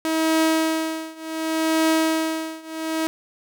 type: tone with tremolo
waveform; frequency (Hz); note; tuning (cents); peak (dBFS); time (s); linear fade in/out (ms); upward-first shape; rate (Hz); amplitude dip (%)
sawtooth; 320; D#4; +49; -12; 0.05-3.07; 0; triangle; 0.68; 95
effects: none